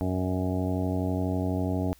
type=harmonic tone with a mistuned harmonic; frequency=92.2 Hz; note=F#2; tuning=6 cents flat; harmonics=1 / 2 / 3 / 4 / 5 / 6 / 7 / 8 / 9; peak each=-29 / -32 / -30 / -38 / -38 / -44 / -36 / -44 / -42 dBFS; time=0.01-1.93 s; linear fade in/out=0 ms; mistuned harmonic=6; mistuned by=+64 cents; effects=added 60 Hz sine -59 dBFS peak until 1.99 s + white hiss -59 dBFS RMS until 1.99 s